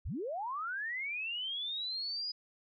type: linear sweep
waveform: sine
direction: up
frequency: 33.05 to 4978 Hz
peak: -35 dBFS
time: 0.05-2.32 s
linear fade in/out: 10 ms
effects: none